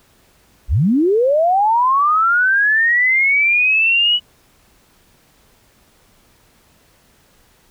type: linear sweep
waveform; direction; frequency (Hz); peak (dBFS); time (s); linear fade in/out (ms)
sine; up; 39.25 to 2960; -11; 0.68-4.2; 50
effects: pink hiss -54 dBFS RMS until 7.7 s